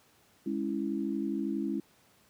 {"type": "chord", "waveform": "sine", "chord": "C# minor", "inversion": "second", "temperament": "equal", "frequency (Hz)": [207.7, 277.2, 329.6], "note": ["G#3", "C#4", "E4"], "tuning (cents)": [0, 0, 0], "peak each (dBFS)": -34, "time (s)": [0.46, 1.8], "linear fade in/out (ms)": 5, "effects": ["pink hiss -64 dBFS RMS until 2.29 s", "high-pass 100 Hz 12 dB/octave"]}